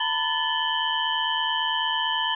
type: tone cluster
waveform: sine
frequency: 902 / 991 / 1745 / 2987 / 3142 Hz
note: A5 / B5 / A6 / F#7 / G7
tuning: +43 / +6 / -15 / +16 / +3 cents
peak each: -29 dBFS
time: 0-2.35 s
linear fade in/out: 5 ms
effects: none